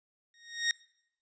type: tone with exponential growth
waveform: 20% pulse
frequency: 1864.7 Hz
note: A#6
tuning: in tune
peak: -18 dBFS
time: 0.34-0.71 s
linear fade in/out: 1 ms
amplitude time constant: 79 ms
effects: noise-tail reverb RT60 0.8 s tail -25 dB re dry + resampled to 16000 Hz